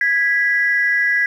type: tone pair together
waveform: sine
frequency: 1654 / 1967 Hz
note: G#6 / B6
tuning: -8 / -7 cents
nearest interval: minor third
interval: 301 cents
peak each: -16 dBFS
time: 0.01-1.26 s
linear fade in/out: 2 ms
effects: tanh soft clip ceiling -6 dBFS + 8-bit